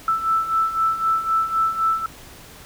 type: beating tone pair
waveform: sine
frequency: 1318.5 / 1322.4 Hz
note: E6 / E6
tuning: 0 / +5 cents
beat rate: 3.9 Hz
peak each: -24 / -19 dBFS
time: 0.08-2.06 s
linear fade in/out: 2 ms
effects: pink hiss -43 dBFS RMS until 2.65 s